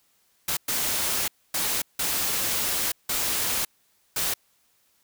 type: noise bursts at uneven times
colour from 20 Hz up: white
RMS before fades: -26 dBFS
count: 6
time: 0.48-0.57 / 0.68-1.28 / 1.54-1.82 / 1.99-2.92 / 3.09-3.65 / 4.16-4.34 s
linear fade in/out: 5 ms
effects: white hiss -66 dBFS RMS until 5.03 s